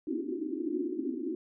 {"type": "band-pass noise", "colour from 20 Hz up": "white", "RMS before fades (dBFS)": -34, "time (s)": [0.07, 1.35], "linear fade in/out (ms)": 2, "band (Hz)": [250, 370], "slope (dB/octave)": 96, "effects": []}